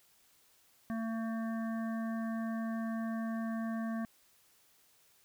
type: harmonic tone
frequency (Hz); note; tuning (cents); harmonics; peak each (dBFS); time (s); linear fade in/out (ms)
225.4; A3; +42; 1 / 3 / 5 / 7 / 8; -34 / -44 / -48 / -51 / -52; 0.9-4.05; 0
effects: white hiss -67 dBFS RMS until 5.24 s